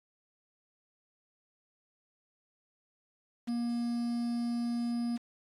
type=tone with quantisation; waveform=triangle; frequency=237.1 Hz; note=A#3; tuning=30 cents sharp; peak=-28 dBFS; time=3.47-5.18 s; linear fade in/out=20 ms; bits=8; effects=low-pass 9000 Hz 12 dB/octave + AAC 64 kbps